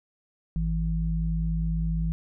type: tone pair together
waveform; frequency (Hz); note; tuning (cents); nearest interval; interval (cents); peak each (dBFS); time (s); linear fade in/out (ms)
sine; 52.67 / 163.1; G#1 / E3; +25 / -18; octave + minor sixth; 1957; -26 / -27; 0.56-2.12; 0
effects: none